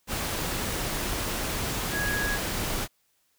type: tone in noise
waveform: sine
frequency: 1661.2 Hz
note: G#6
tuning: in tune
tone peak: -28 dBFS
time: 1.91-2.39 s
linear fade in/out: 50 ms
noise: pink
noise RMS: -30 dBFS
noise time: 0.07-2.88 s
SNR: -1 dB
effects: white hiss -70 dBFS RMS until 3.38 s